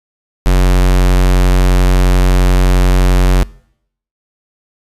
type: tone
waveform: square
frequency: 45.73 Hz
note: F#1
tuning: 20 cents flat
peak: -7 dBFS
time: 0.46-3.43 s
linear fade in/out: 0 ms
effects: noise-tail reverb RT60 0.7 s tail -23 dB re dry + resampled to 32000 Hz